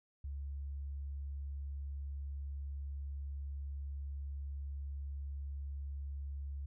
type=tone; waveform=sine; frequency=70 Hz; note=C#2; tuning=18 cents sharp; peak=-39 dBFS; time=0.24-6.66 s; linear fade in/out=5 ms; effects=none